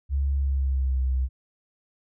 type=tone with pitch glide; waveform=sine; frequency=69.3 to 64.66 Hz; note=C#2 to C2; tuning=0 to -20 cents; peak=-21 dBFS; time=0.09-1.29 s; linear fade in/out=50 ms; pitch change=-120 cents; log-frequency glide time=0.35-1.02 s; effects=none